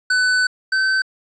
square tone pair in turn, 1500 / 1537.7 Hz, F#6 / G6, +23 / -34 cents, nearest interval unison, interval 43 cents, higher second, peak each -15 / -16 dBFS, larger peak first, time 0.1-0.47 / 0.72-1.02 s, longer first, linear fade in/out 5 ms, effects resampled to 16000 Hz + 9-bit

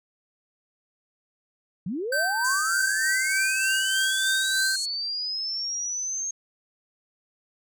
sine linear sweep, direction up, 155.56 to 6470 Hz, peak -27 dBFS, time 1.86-6.31 s, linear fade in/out 5 ms
square tone with tremolo, 1551 Hz, G6, 19 cents flat, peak -23 dBFS, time 2.12-4.76 s, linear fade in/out 5 ms, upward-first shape sine, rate 3.3 Hz, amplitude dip 35%
pink band-pass noise, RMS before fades -33 dBFS, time 2.44-4.86 s, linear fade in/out 10 ms, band 6600 to 9200 Hz, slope 48 dB/octave
effects none

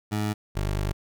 20% pulse tone pair in turn, 105.6 / 50.08 Hz, G#2 / G1, +29 / +38 cents, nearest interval octave + minor second, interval 1291 cents, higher first, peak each -20 dBFS, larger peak neither, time 0.11-0.34 / 0.55-0.93 s, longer second, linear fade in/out 20 ms, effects none

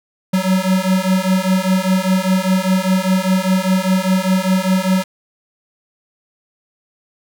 square beating tone pair, 185 / 190 Hz, F#3 / F#3, 0 / +46 cents, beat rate 5 Hz, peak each -17 dBFS, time 0.33-5.04 s, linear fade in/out 10 ms, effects none

